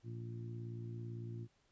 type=harmonic tone; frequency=57.9 Hz; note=A#1; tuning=11 cents flat; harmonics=2 / 3 / 4 / 5 / 6; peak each=-43 / -55 / -55 / -59 / -53 dBFS; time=0.03-1.48 s; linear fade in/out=50 ms; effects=pink hiss -75 dBFS RMS until 1.71 s + resampled to 16000 Hz